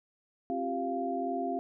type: tone cluster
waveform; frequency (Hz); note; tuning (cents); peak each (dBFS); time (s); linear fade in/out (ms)
sine; 266.5 / 347 / 389.9 / 695; C4 / F4 / G4 / F5; +32 / -11 / -9 / -9; -35 / -39 / -37 / -33; 0.5-1.59; 0
effects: none